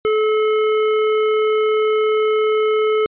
sine tone with tanh clipping, 431.4 Hz, A4, 34 cents flat, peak -16 dBFS, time 0.05-3.06 s, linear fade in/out 0 ms, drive 18 dB, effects resampled to 8000 Hz

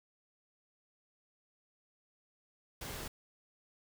pink noise, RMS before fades -43 dBFS, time 2.81-3.08 s, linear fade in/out 5 ms, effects none

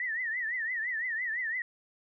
sine tone with vibrato, 1887 Hz, A#6, 21 cents sharp, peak -30 dBFS, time 0-1.62 s, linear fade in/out 2 ms, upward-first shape triangle, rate 5.9 Hz, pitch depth 160 cents each way, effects none

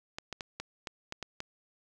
clicks, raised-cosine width 0.2 ms, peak -20 dBFS, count 8, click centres 0.185 / 0.327 / 0.408 / 0.6 / 0.872 / 1.124 / 1.227 / 1.404 s, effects none

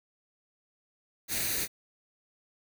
white noise with comb filter, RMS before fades -31 dBFS, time 1.28-1.68 s, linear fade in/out 50 ms, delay 0.47 ms, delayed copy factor +0.6, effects none

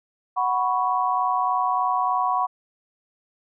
sine chord, F# suspended fourth, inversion none, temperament just, 740 / 986.7 / 1110 Hz, F#5 / B5 / C#6, 0 / -2 / +2 cents, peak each -24 dBFS, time 0.36-2.47 s, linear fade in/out 20 ms, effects none

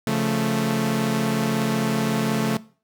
sawtooth chord, Db augmented, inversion none, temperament equal, 138.59 / 174.61 / 220 Hz, Db3 / F3 / A3, 0 / 0 / 0 cents, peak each -22 / -24 / -19 dBFS, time 0.07-2.57 s, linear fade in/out 2 ms, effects noise-tail reverb RT60 0.4 s tail -19 dB re dry

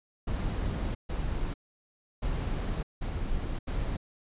brown noise bursts at uneven times, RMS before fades -31 dBFS, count 5, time 0.27-0.95 / 1.09-1.54 / 2.22-2.83 / 3.01-3.59 / 3.67-3.97 s, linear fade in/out 10 ms, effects resampled to 8000 Hz

